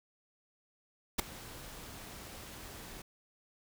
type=noise with ADSR envelope; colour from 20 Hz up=pink; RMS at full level=-26 dBFS; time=1.18-3.02 s; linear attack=15 ms; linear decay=6 ms; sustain=-22 dB; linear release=6 ms; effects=none